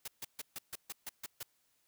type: noise bursts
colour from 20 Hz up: white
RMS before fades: -42 dBFS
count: 9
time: 0.05-1.431 s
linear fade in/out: 5 ms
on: 29 ms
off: 140 ms
effects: white hiss -75 dBFS RMS until 1.87 s